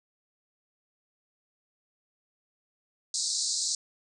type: band-pass noise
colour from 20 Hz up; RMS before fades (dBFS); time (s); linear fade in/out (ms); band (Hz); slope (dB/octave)
pink; -30; 3.14-3.75; 2; 4000 to 8600; 96
effects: none